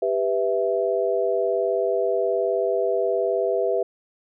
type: chord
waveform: sine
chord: E minor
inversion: first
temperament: just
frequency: 395.6 / 494.4 / 659.3 Hz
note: G4 / B4 / E5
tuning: +16 / +2 / 0 cents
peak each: -24 dBFS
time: 0.02-3.83 s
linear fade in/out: 5 ms
effects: none